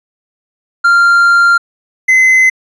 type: tone pair in turn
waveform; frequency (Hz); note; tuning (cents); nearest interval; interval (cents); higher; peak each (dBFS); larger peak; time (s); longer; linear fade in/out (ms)
triangle; 1390 / 2046; F6 / C7; -9 / -39; perfect fifth; 670; second; -3; neither; 0.84-1.58 / 2.08-2.5; first; 10
effects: resampled to 22050 Hz